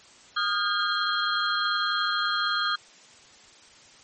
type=tone cluster; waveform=sine; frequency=1234 / 1413 / 1609 / 3246 / 4165 Hz; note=D#6 / F6 / G6 / G#7 / C8; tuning=-15 / +20 / +45 / -40 / -9 cents; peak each=-28 / -29 / -32 / -30 / -31 dBFS; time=0.36-2.76 s; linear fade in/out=10 ms; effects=white hiss -52 dBFS RMS until 4.03 s + MP3 32 kbps